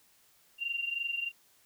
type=tone pair together; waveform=sine; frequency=2771 / 2794 Hz; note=F7 / F7; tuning=-14 / 0 cents; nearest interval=unison; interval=14 cents; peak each=-33 / -37 dBFS; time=0.58-1.32 s; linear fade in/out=50 ms; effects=white hiss -65 dBFS RMS until 1.65 s